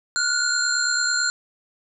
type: tone cluster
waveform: sine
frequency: 1412 / 1481 / 4188 / 7270 Hz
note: F6 / F#6 / C8 / A#8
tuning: +19 / +1 / +1 / -44 cents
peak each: -25 dBFS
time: 0.16-1.3 s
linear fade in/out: 0 ms
effects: none

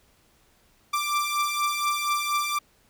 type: beating tone pair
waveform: sawtooth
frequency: 1174.7 / 1178.9 Hz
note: D6 / D6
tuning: 0 / +6 cents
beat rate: 4.2 Hz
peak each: -25 / -22 dBFS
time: 0.93-2.59 s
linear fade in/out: 10 ms
effects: pink hiss -62 dBFS RMS until 2.89 s

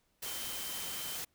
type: tone in noise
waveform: sine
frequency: 3100 Hz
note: G7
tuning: 20 cents flat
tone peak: -46 dBFS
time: 0.25-1.17 s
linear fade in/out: 10 ms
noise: white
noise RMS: -40 dBFS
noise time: 0.22-1.25 s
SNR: -9 dB
effects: pink hiss -75 dBFS RMS until 1.34 s

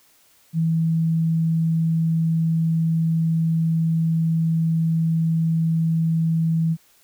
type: tone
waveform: sine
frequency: 163 Hz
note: E3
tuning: 19 cents flat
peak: -17 dBFS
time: 0.53-6.77 s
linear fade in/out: 50 ms
effects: white hiss -57 dBFS RMS until 7.03 s

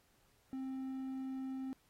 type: tone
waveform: triangle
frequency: 263.9 Hz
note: C4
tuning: 15 cents sharp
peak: -37 dBFS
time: 0.53-1.73 s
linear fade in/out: 0 ms
effects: pink hiss -72 dBFS RMS until 1.89 s + AAC 48 kbps

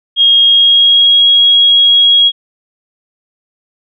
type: tone with pitch glide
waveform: sine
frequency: 3260 to 3302 Hz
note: G#7 to G#7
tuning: -33 to -11 cents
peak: -4 dBFS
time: 0.16-2.32 s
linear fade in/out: 50 ms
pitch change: +22 cents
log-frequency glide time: 0.44-1.19 s
effects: none

